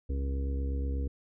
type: harmonic tone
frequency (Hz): 68.3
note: C#2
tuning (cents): -25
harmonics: 1 / 2 / 3 / 4 / 5 / 6 / 7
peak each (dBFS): -29 / -45 / -49 / -41 / -52 / -49 / -45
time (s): 0.09-1.08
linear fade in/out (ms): 10
effects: none